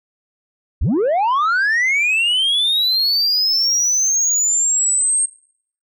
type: linear sweep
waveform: sine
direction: up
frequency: 37.58 to 8570 Hz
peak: -11 dBFS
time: 0.81-5.26 s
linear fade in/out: 10 ms
effects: noise-tail reverb RT60 0.6 s tail -25 dB re dry + tanh soft clip ceiling -13 dBFS